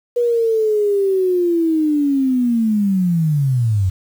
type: linear sweep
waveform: sine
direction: down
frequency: 485.8 to 89.8 Hz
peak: -13 dBFS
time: 0.16-3.9 s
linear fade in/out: 10 ms
effects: 7-bit